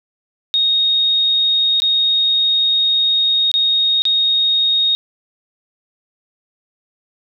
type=tone with dropouts; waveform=sine; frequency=3729 Hz; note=A#7; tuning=in tune; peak=-12 dBFS; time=0.54-4.95 s; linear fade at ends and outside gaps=0 ms; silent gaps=1.801-1.82 / 3.515-3.54 / 4.02-4.053 s; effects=none